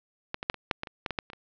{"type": "clicks", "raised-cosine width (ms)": 0.3, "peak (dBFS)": [-14, -18, -7, -24, -8, -16, -24, -14, -15, -12, -26, -27], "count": 12, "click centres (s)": [0.344, 0.429, 0.499, 0.543, 0.712, 0.834, 0.872, 1.062, 1.107, 1.188, 1.301, 1.333], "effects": ["low-pass 5000 Hz 12 dB/octave"]}